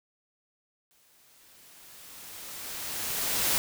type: noise with exponential growth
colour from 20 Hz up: white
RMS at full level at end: -25 dBFS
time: 0.91-3.58 s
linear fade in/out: 0 ms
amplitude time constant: 580 ms
effects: none